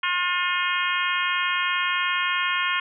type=harmonic tone; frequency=357 Hz; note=F4; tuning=38 cents sharp; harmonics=3 / 4 / 5 / 6 / 7 / 8 / 9; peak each=-27 / -28 / -29 / -30 / -30 / -31 / -32 dBFS; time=0.03-2.8 s; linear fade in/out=5 ms; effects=none